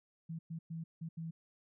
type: tone bursts at uneven times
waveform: sine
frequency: 163.7 Hz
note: E3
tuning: 12 cents flat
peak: -39 dBFS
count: 5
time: 0.29-0.39 / 0.5-0.59 / 0.7-0.84 / 1.01-1.09 / 1.17-1.31 s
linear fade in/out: 10 ms
effects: none